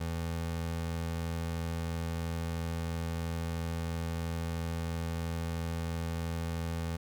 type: tone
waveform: 25% pulse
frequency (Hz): 83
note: E2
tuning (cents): +12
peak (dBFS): -29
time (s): 0-6.97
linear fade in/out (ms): 10
effects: none